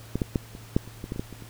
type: clicks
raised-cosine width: 3 ms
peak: -13 / -11 / -10 / -26 / -7 / -30 / -21 / -17 / -24 / -15 / -26 / -30 dBFS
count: 12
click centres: 0.156 / 0.218 / 0.358 / 0.551 / 0.765 / 0.876 / 1.041 / 1.121 / 1.161 / 1.195 / 1.327 / 1.423 s
effects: added 112 Hz sine -45 dBFS peak until 1.49 s + pink hiss -49 dBFS RMS until 1.49 s